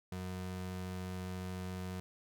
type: ring-modulated tone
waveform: square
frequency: 137.6 Hz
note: C#3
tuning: 12 cents flat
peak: -37 dBFS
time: 0.12-2 s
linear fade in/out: 0 ms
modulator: 47.1 Hz
effects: none